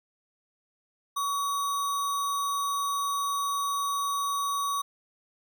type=tone with sample-and-hold; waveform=sine; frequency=1132 Hz; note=C#6; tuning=36 cents sharp; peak=-26 dBFS; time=1.16-4.82 s; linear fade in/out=10 ms; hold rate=4900 Hz; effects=none